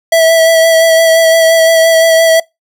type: tone with vibrato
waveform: square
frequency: 654 Hz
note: E5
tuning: 14 cents flat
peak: -5 dBFS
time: 0.12-2.4 s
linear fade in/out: 5 ms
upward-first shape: sine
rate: 5.8 Hz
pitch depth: 18 cents each way
effects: noise-tail reverb RT60 0.2 s tail -25 dB re dry